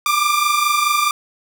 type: tone pair together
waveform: sawtooth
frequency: 1175.3 / 1200 Hz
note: D6 / D6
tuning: +1 / +37 cents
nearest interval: unison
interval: 36 cents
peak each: -14 dBFS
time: 0.06-1.11 s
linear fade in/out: 2 ms
effects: none